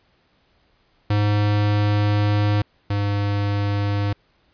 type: tone pair in turn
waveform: square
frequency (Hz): 103.83 / 101.69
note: G#2 / G#2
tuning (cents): 0 / -36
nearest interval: unison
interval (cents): 36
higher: first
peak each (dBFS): -17 / -20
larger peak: first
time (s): 1.1-2.62 / 2.9-4.13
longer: first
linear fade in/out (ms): 5
effects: pink hiss -62 dBFS RMS until 4.53 s + resampled to 11025 Hz